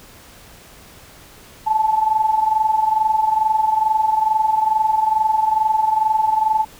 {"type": "tone with amplitude modulation", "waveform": "sine", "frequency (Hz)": 871, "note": "A5", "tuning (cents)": -18, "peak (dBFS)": -11, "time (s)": [1.66, 6.65], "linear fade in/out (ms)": 20, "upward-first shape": "sine", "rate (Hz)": 22.3, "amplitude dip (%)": 70, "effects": ["pink hiss -44 dBFS RMS until 6.79 s"]}